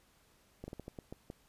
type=slowing click train; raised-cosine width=2 ms; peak=-30 dBFS; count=8; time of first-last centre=0.64-1.301 s; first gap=40 ms; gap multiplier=1.28; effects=pink hiss -68 dBFS RMS until 1.48 s + resampled to 32000 Hz